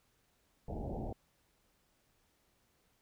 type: low-pass noise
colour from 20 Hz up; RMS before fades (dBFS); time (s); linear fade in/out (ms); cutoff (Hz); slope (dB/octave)
pink; -40; 0.68-1.13; 5; 850; 96
effects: pink hiss -74 dBFS RMS until 3.01 s